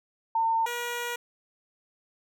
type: tone pair in turn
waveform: sine / 10% pulse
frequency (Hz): 905 / 479.4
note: A5 / A#4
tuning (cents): +48 / +48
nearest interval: major seventh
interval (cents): 1100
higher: first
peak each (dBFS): -22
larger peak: neither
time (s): 0.35-0.66 / 0.66-1.16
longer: second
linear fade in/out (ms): 5
effects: none